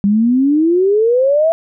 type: exponential sweep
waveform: sine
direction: up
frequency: 196 to 670 Hz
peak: -9 dBFS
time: 0.04-1.52 s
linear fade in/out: 0 ms
effects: none